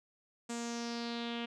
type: tone with low-pass filter sweep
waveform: sawtooth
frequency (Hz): 235.1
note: A#3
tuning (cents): +15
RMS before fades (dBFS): -39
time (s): 0.49-1.46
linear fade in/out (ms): 10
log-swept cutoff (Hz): 7800 to 3000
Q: 4
effects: none